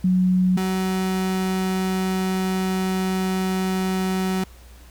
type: tone pair in turn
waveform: sine / 35% pulse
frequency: 183.8 / 187.66 Hz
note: F#3 / F#3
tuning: -11 / +25 cents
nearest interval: unison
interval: 36 cents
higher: second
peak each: -15 / -19 dBFS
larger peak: first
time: 0.04-0.57 / 0.57-4.44 s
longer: second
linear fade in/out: 5 ms
effects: added 60 Hz sine -43 dBFS peak until 4.9 s + pink hiss -51 dBFS RMS until 4.9 s